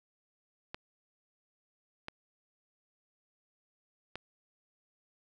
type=clicks; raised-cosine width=0.3 ms; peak=-23 dBFS; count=3; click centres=0.745 / 2.084 / 4.156 s; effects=none